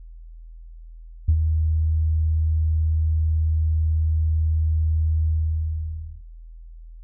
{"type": "tone with ADSR envelope", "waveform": "sine", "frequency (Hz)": 79.1, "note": "D#2", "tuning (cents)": 29, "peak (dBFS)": -11, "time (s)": [1.28, 6.23], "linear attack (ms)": 9, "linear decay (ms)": 68, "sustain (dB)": -6, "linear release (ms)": 960, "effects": ["tanh soft clip ceiling -8 dBFS", "added 41 Hz sine -38 dBFS peak until 7.03 s"]}